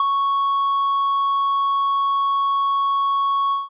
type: tone with ADSR envelope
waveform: triangle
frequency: 1108.7 Hz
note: C#6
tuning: in tune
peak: -11 dBFS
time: 0-3.69 s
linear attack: 3 ms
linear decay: 13 ms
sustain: -4 dB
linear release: 170 ms
effects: resampled to 8000 Hz